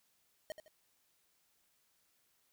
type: tone with echo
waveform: square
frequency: 622.3 Hz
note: D#5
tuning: in tune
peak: -40 dBFS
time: 0.5-0.52 s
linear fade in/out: 0 ms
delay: 80 ms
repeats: 2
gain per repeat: -9 dB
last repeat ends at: 0.68 s
effects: white hiss -75 dBFS RMS until 2.52 s